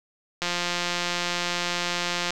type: click train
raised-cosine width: 0.2 ms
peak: -9 dBFS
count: 331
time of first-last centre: 0.42-2.306 s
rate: 175 Hz
effects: none